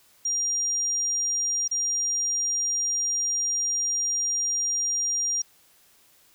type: tone with dropouts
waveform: sine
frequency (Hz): 5700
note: F8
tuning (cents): +34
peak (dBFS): -23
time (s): 0.25-5.42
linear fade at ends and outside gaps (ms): 5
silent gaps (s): 1.679-1.712
effects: white hiss -59 dBFS RMS until 6.34 s